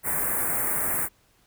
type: band-stop noise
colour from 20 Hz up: white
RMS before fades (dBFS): -26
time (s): 0.03-1.09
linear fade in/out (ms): 50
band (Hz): 2100 to 8400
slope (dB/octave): 48
effects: pink hiss -63 dBFS RMS until 1.46 s